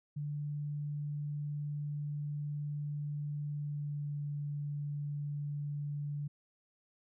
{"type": "tone with pitch glide", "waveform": "sine", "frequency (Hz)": [146.83, 145.48], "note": ["D3", "D3"], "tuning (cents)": [0, -16], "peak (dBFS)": -35, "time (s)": [0.16, 6.28], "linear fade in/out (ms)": 10, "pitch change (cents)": -16, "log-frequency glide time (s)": [3.48, 4.21], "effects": []}